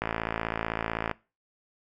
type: click train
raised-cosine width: 0.5 ms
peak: -13 dBFS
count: 62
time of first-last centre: 0.02-1.113 s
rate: 55.8 Hz
effects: noise-tail reverb RT60 0.3 s tail -21 dB re dry